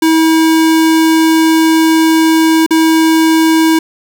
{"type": "tone with dropouts", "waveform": "square", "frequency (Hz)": 321.7, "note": "E4", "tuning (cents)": -42, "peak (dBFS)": -7, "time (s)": [0.02, 3.79], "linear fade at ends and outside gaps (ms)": 5, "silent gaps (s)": [2.664, 2.707], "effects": []}